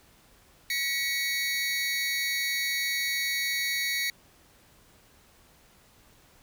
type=tone pair together; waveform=25% pulse; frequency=1926.6 / 2225 Hz; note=B6 / C#7; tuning=-43 / +6 cents; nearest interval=major second; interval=249 cents; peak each=-27 / -25 dBFS; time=0.7-4.1 s; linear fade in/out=2 ms; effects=pink hiss -59 dBFS RMS until 6.42 s